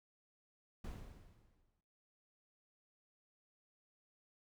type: noise with exponential decay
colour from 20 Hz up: brown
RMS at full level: -44 dBFS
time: 0.84-1.81 s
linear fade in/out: 5 ms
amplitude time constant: 210 ms
effects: noise-tail reverb RT60 0.9 s tail -21 dB re dry